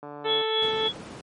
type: click train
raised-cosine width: 1 ms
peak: -25 dBFS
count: 57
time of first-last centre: 0.03-0.414 s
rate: 146 Hz
type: harmonic tone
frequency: 440 Hz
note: A4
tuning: in tune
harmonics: 1 / 2 / 3 / 4 / 5 / 6 / 7 / 8 / 9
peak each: -26 / -32 / -36 / -38 / -40 / -42 / -43 / -44 / -45 dBFS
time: 0.24-0.89 s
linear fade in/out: 20 ms
type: tone with tremolo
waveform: sine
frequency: 3363 Hz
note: G#7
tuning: 21 cents sharp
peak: -22 dBFS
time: 0.26-0.93 s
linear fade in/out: 50 ms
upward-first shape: sine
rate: 3.5 Hz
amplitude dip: 70%
type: noise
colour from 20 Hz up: brown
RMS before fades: -32 dBFS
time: 0.62-1.21 s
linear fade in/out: 2 ms
effects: high-pass 200 Hz 12 dB/octave + MP3 48 kbps